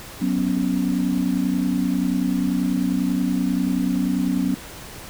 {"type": "chord", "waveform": "sine", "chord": "F# suspended fourth", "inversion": "none", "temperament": "equal", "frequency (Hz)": [185, 246.9, 277.2], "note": ["F#3", "B3", "C#4"], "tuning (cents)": [0, 0, 0], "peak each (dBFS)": -23, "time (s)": [0.21, 4.55], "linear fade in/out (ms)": 10, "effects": ["pink hiss -38 dBFS RMS until 5.09 s"]}